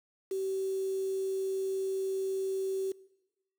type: tone with quantisation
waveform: sine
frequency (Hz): 383.8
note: G4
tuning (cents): -37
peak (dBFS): -30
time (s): 0.31-2.92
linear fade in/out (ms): 5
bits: 8
effects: noise-tail reverb RT60 1.0 s tail -21 dB re dry